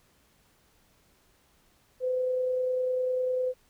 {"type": "tone with amplitude modulation", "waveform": "sine", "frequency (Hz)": 508, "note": "B4", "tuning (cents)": 49, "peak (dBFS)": -24, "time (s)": [2, 3.54], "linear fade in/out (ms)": 50, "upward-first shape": "sine", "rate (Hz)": 30, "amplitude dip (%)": 25, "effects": ["pink hiss -65 dBFS RMS until 3.69 s"]}